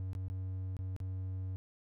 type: tone with dropouts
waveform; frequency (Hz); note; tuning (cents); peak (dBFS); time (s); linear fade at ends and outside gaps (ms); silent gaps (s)
triangle; 93.7; F#2; +22; -34; 0-1.56; 0; 0.132-0.151 / 0.283-0.3 / 0.767-0.79 / 0.964-1.002
effects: none